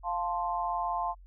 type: chord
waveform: sine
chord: F major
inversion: none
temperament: equal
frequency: 698.5 / 880 / 1046.5 Hz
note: F5 / A5 / C6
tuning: 0 / 0 / 0 cents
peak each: -33 dBFS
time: 0.03-1.15 s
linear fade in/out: 50 ms
effects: added 45 Hz sine -49 dBFS peak until 1.26 s